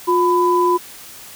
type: tone pair together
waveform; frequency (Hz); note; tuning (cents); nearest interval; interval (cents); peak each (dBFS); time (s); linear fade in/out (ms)
sine; 355.6 / 1000; F4 / B5; +31 / +21; octave + tritone; 1790; -15; 0.07-0.78; 20
effects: white hiss -38 dBFS RMS until 1.35 s